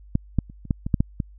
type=clicks; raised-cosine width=5 ms; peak=-7 / -7 / -29 / -26 / -8 / -15 / -6 / -6 / -12 dBFS; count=9; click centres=0.154 / 0.387 / 0.499 / 0.653 / 0.708 / 0.865 / 0.942 / 1.005 / 1.202 s; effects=added 50 Hz sine -44 dBFS peak until 1.38 s